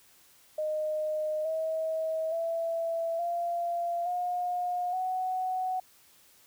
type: tone with pitch steps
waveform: sine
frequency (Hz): 616 / 639.6 / 664 / 689.4 / 715.8 / 743.2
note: D#5 / D#5 / E5 / F5 / F5 / F#5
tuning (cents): -17 / +48 / +12 / -23 / +42 / +7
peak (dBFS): -28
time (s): 0.58-5.8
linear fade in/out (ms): 5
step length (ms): 870
effects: white hiss -60 dBFS RMS until 6.46 s